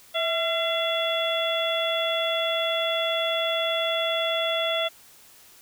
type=harmonic tone with a mistuned harmonic; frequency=682 Hz; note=F5; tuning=41 cents flat; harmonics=1 / 2 / 3 / 4 / 5; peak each=-26 / -32 / -33 / -34 / -27 dBFS; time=0.14-4.89 s; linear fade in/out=20 ms; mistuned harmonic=1; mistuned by=-70 cents; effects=white hiss -52 dBFS RMS until 5.61 s